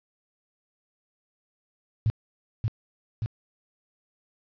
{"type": "tone with echo", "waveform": "sine", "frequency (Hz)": 110, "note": "A2", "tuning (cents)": 0, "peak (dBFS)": -19, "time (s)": [2.06, 2.1], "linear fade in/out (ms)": 0, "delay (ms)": 580, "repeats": 2, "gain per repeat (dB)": -3, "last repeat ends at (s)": 3.26, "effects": ["resampled to 11025 Hz", "9-bit"]}